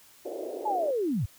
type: band-pass noise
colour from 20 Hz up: pink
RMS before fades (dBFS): -36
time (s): 0.25-0.91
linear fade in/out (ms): 5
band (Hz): 330 to 660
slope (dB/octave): 48
type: linear sweep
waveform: sine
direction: down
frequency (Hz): 880 to 79.3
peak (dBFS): -25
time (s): 0.65-1.26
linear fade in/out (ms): 10
effects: white hiss -56 dBFS RMS until 1.38 s